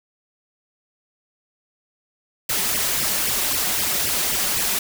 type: noise with flanger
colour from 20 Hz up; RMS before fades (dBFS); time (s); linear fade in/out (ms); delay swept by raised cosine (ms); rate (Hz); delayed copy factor
white; -22; 2.49-4.79; 5; 0.37 to 5.57; 3.8; +0.9
effects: none